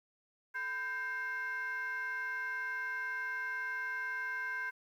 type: tone with frequency modulation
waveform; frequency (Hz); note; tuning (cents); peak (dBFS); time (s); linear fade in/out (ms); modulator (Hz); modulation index
sine; 1568; G6; 0; -34; 0.54-4.71; 20; 562; 0.69
effects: tanh soft clip ceiling -31 dBFS + 11-bit